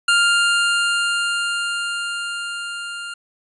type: tone with level ramp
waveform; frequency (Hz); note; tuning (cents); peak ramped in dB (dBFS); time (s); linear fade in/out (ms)
25% pulse; 1400; F6; +4; -9 to -25; 0.08-3.14; 5
effects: resampled to 24000 Hz